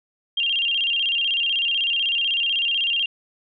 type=tone with vibrato; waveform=sine; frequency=2987 Hz; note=F#7; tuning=16 cents sharp; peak=-19 dBFS; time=0.37-3.06 s; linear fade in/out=5 ms; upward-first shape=square; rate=16 Hz; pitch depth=120 cents each way; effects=none